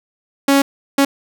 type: tone bursts at uneven times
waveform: sawtooth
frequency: 277.2 Hz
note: C#4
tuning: in tune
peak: -6 dBFS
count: 2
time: 0.48-0.62 / 0.98-1.05 s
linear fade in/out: 5 ms
effects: none